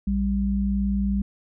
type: tone pair together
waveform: sine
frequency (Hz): 58.9 / 198.1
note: A#1 / G3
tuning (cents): +19 / +18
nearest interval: octave + major sixth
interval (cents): 2099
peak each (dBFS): -25 / -22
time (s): 0.07-1.22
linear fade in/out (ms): 5
effects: none